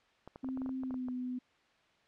clicks, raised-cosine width 1 ms, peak -33 dBFS, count 12, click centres 0.276 / 0.359 / 0.445 / 0.488 / 0.574 / 0.618 / 0.661 / 0.692 / 0.835 / 0.908 / 0.942 / 1.085 s
sine tone with pitch glide, 261.3 to 251.1 Hz, C4 to B3, -2 to +29 cents, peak -35 dBFS, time 0.43-1.39 s, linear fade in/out 10 ms, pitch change -69 cents, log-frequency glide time 0.81-1.09 s
effects white hiss -68 dBFS RMS until 2.07 s + low-pass 3000 Hz 12 dB/octave

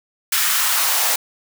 white noise with high-pass filter sweep, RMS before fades -18 dBFS, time 0.32-1.16 s, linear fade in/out 5 ms, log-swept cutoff 1600 to 630 Hz, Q 1.7, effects none

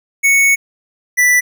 square tone pair in turn, 2217 / 1975.1 Hz, C#7 / B6, 0 / 0 cents, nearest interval major second, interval 200 cents, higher first, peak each -9 dBFS, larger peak neither, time 0.23-0.56 / 1.17-1.41 s, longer first, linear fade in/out 20 ms, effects none

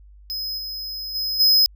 square tone with level steps, 5080 Hz, D#8, 35 cents sharp, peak -26 / -29 / -23 / -13 dBFS, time 0.3-1.66 s, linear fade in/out 0 ms, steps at 0.57 / 1.14 / 1.39 s, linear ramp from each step 20 ms, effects added 50 Hz sine -44 dBFS peak until 1.75 s

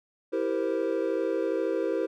triangle chord, C dominant seventh, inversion first, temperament equal with one note detuned, 329.6 / 392 / 466.2 / 518.7 Hz, E4 / G4 / Bb4 / C5, 0 / 0 / 0 / -15 cents, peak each -29 dBFS, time 0.32-2.07 s, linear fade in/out 20 ms, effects none

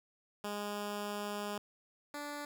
10% pulse tone pair in turn, 206.1 / 291.5 Hz, G#3 / D4, -13 / -13 cents, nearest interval tritone, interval 600 cents, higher second, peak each -29 / -32 dBFS, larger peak first, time 0.44-1.58 / 2.14-2.45 s, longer first, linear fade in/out 2 ms, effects none

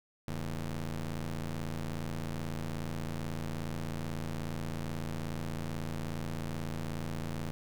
25% pulse ring-modulated tone, 82.41 Hz, E2, in tune, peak -28 dBFS, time 0.28-7.51 s, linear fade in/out 0 ms, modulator 69.4 Hz, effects none

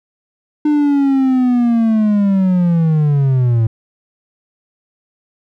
triangle linear sweep, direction down, 301.7 to 110 Hz, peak -8 dBFS, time 0.65-3.67 s, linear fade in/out 5 ms, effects none

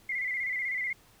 sine tone with vibrato, 2067 Hz, C7, 22 cents flat, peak -29 dBFS, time 0.09-0.93 s, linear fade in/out 5 ms, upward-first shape square, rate 16 Hz, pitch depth 57 cents each way, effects pink hiss -60 dBFS RMS until 1.2 s

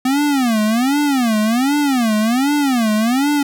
square tone with vibrato, 250 Hz, B3, 21 cents sharp, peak -14 dBFS, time 0.05-3.43 s, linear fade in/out 5 ms, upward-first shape sine, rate 1.3 Hz, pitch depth 280 cents each way, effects none

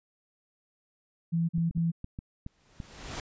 sine tone bursts, 167 Hz, E3, 23 cents sharp, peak -24 dBFS, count 3, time 1.32-1.918 s, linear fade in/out 20 ms, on 170 ms, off 44 ms
clicks, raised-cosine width 5 ms, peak -25 dBFS, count 7, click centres 1.581 / 1.709 / 1.776 / 2.044 / 2.189 / 2.464 / 2.802 s
pink noise with exponential growth, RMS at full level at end -35 dBFS, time 2.46-3.2 s, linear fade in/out 2 ms, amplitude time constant 160 ms
effects resampled to 16000 Hz

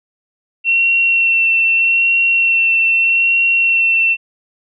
sine tone with vibrato, 2714 Hz, E7, 50 cents sharp, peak -10 dBFS, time 0.64-4.17 s, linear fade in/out 50 ms, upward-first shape sine, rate 0.81 Hz, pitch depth 14 cents each way, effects none

